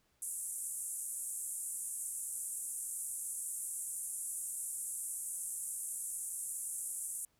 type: band-pass noise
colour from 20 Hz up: pink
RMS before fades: -41 dBFS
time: 0.22-7.25 s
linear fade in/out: 2 ms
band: 8100 to 11000 Hz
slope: 48 dB/octave
effects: pink hiss -75 dBFS RMS until 7.39 s